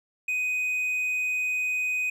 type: tone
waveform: triangle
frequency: 2500 Hz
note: D#7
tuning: 8 cents sharp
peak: -23 dBFS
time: 0.28-2.1 s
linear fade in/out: 5 ms
effects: none